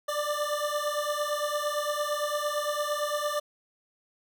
25% pulse beating tone pair, 587.3 / 596.1 Hz, D5 / D5, 0 / +26 cents, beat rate 8.8 Hz, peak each -27 dBFS, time 0.08-3.4 s, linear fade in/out 10 ms, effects none

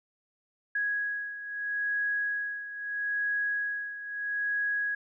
sine beating tone pair, 1661.2 / 1661.97 Hz, G#6 / G#6, 0 / +1 cents, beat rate 0.77 Hz, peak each -30 / -35 dBFS, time 0.75-4.95 s, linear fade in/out 5 ms, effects none

